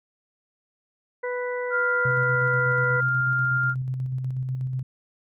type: harmonic tone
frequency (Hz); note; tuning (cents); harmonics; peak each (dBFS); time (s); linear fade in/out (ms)
493.9; B4; 0; 1 / 2 / 3 / 4; -27 / -35 / -37 / -35; 1.23-3.01; 10
type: tone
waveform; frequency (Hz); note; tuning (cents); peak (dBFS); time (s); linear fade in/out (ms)
sine; 1400; F6; +4; -21; 1.7-3.75; 50
type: tone with tremolo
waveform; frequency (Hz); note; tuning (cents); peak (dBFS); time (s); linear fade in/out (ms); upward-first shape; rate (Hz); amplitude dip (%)
sine; 129.5; C3; -17; -24; 2.05-4.83; 5; square; 8.2; 30
effects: none